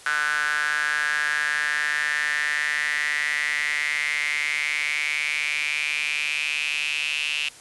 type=tone with high-pass filter sweep; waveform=sawtooth; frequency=149.2 Hz; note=D3; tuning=28 cents sharp; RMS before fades=-25 dBFS; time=0.06-7.49 s; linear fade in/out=2 ms; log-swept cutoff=1500 to 2700 Hz; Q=8.2; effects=white hiss -46 dBFS RMS until 7.6 s + resampled to 24000 Hz